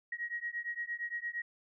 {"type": "beating tone pair", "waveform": "sine", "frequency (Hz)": [1890, 1898.7], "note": ["A#6", "A#6"], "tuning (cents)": [23, 31], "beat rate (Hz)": 8.7, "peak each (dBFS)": [-39, -39], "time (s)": [0.12, 1.42], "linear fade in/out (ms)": 5, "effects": []}